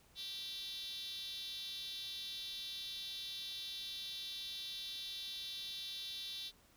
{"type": "tone with high-pass filter", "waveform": "5% pulse", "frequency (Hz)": 390, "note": "G4", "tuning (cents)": -9, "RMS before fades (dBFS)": -45, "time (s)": [0.15, 6.52], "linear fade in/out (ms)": 50, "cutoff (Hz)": 3700, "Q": 6.2, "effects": ["pink hiss -67 dBFS RMS until 6.76 s"]}